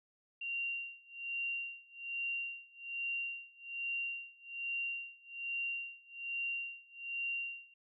sine tone with tremolo, 2765 Hz, F7, 18 cents flat, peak -34 dBFS, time 0.41-7.74 s, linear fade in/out 5 ms, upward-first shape sine, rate 1.2 Hz, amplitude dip 95%, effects none

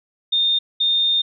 sine tone pair in turn, 3643 / 3643 Hz, A#7 / A#7, -41 / -41 cents, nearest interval unison, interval 0 cents, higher neither, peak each -15 dBFS, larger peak neither, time 0.32-0.59 / 0.8-1.22 s, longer second, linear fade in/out 10 ms, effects none

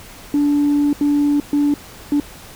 sine tone bursts at uneven times, 290 Hz, D4, 22 cents flat, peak -11 dBFS, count 4, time 0.34-0.93 / 1.01-1.4 / 1.53-1.74 / 2.12-2.2 s, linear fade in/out 2 ms, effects tanh soft clip ceiling -10 dBFS + pink hiss -39 dBFS RMS until 2.55 s

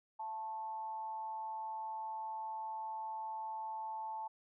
sine tone with amplitude modulation, 880 Hz, A5, in tune, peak -37 dBFS, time 0.19-4.28 s, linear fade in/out 10 ms, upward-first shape sine, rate 205 Hz, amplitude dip 50%, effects none

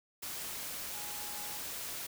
sine tone in noise, 830.6 Hz, G#5, in tune, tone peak -50 dBFS, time 0.94-1.58 s, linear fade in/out 10 ms, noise white, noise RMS -41 dBFS, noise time 0.22-2.07 s, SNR -12 dB, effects none

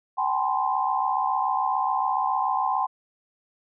sine tone cluster, 769 / 836 / 913 / 992 / 1047 Hz, G5 / G#5 / A#5 / B5 / C6, -33 / +11 / -36 / +7 / +1 cents, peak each -27 / -27 / -33 / -33 / -26 dBFS, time 0.17-2.87 s, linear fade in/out 20 ms, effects none

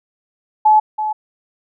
sine tone pair in turn, 858 / 858 Hz, A5 / A5, -44 / -44 cents, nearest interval unison, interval 0 cents, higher neither, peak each -7 / -17 dBFS, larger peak first, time 0.65-0.8 / 0.98-1.13 s, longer neither, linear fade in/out 10 ms, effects none

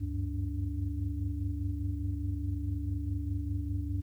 sine tone cluster, 72.3 / 92.8 / 97.6 / 289.2 Hz, D2 / F#2 / G2 / D4, -27 / +6 / -7 / -27 cents, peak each -34 / -39 / -34 / -39 dBFS, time 0-4.02 s, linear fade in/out 20 ms, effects tanh soft clip ceiling -20 dBFS + 11-bit

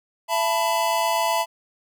square chord, E suspended fourth, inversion none, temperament equal with one note detuned, 671.2 / 880 / 987.8 Hz, E5 / A5 / B5, +31 / 0 / 0 cents, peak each -25 dBFS, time 0.28-1.46 s, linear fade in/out 50 ms, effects none

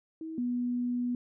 sine tone pair in turn, 320.9 / 244.6 Hz, E4 / B3, -46 / -16 cents, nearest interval perfect fourth, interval 470 cents, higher first, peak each -36 / -28 dBFS, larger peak second, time 0.21-0.38 / 0.38-1.15 s, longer second, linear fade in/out 2 ms, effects none

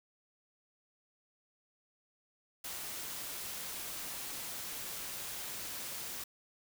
white noise, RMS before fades -42 dBFS, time 2.64-6.24 s, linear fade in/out 5 ms, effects none

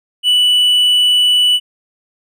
triangle tone, 2964 Hz, F#7, 2 cents sharp, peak -7 dBFS, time 0.23-1.6 s, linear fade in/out 50 ms, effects none

